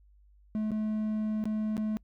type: tone with dropouts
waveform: triangle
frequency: 215.3 Hz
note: A3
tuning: 37 cents flat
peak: -26 dBFS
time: 0.55-1.97 s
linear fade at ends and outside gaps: 0 ms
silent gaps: 0.708-0.717 / 1.44-1.455 / 1.768-1.778 s
effects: noise-tail reverb RT60 0.1 s tail -26 dB re dry + added 50 Hz sine -57 dBFS peak until 2.03 s